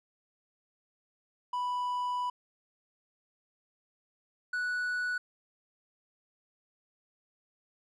triangle tone pair in turn, 987.8 / 1476 Hz, B5 / F#6, 0 / -5 cents, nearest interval perfect fifth, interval 695 cents, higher second, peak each -28 dBFS, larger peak neither, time 1.53-2.3 / 4.53-5.18 s, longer first, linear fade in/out 5 ms, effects resampled to 24000 Hz

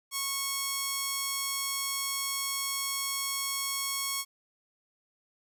5% pulse tone, 1100 Hz, C#6, 14 cents flat, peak -18 dBFS, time 0.11-4.25 s, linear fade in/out 50 ms, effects none

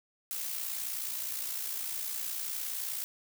blue noise with amplitude modulation, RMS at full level -34 dBFS, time 0.31-3.04 s, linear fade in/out 0 ms, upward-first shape sine, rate 59.5 Hz, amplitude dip 50%, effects none

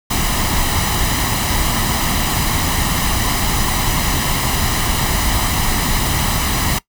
pink noise with comb filter, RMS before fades -17 dBFS, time 0.1-6.79 s, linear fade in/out 10 ms, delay 1 ms, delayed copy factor +0.55, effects noise-tail reverb RT60 0.1 s tail -20 dB re dry

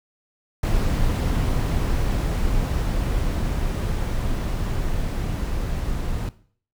brown noise with level ramp, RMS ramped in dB -20 to -26 dBFS, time 0.63-6.29 s, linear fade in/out 2 ms, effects noise-tail reverb RT60 0.5 s tail -17 dB re dry

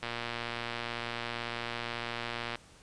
click train, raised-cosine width 0.3 ms, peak -19 dBFS, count 299, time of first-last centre 0.03-2.555 s, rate 118 Hz, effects pink hiss -57 dBFS RMS until 2.82 s + resampled to 22050 Hz

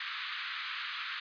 pink band-pass noise, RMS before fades -39 dBFS, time 0-1.2 s, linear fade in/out 5 ms, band 1200 to 4200 Hz, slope 48 dB/octave, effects resampled to 11025 Hz

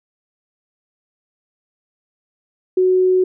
sine tone, 370 Hz, F#4, in tune, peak -11 dBFS, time 2.77-3.24 s, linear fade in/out 5 ms, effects none

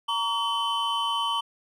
triangle tone cluster, 927 / 1135 / 3048 Hz, A#5 / C#6 / G7, -10 / +41 / -49 cents, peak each -27 dBFS, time 0.08-1.41 s, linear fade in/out 10 ms, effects none

